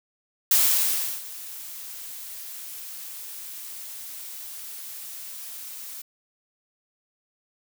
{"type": "noise with ADSR envelope", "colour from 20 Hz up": "blue", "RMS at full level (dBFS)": -18, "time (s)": [0.51, 6.02], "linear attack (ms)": 3, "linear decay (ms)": 700, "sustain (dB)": -20, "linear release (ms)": 6, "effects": []}